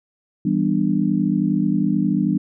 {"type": "chord", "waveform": "sine", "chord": "E minor seventh", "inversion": "none", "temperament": "just", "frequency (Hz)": [164.81, 197.78, 247.2, 296.7], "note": ["E3", "G3", "B3", "D4"], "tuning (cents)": [0, 16, 2, 18], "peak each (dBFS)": [-23, -20, -23, -22], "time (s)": [0.45, 2.38], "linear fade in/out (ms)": 5, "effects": []}